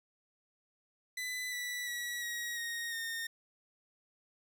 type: tone with pitch steps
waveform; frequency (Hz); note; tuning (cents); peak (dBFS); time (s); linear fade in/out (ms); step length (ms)
sawtooth; 2000 / 1965.6 / 1931.9 / 1898.7 / 1866.1 / 1834; B6 / B6 / B6 / A#6 / A#6 / A#6; +21 / -9 / -39 / +31 / +1 / -29; -33; 1.17-3.27; 5; 350
effects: none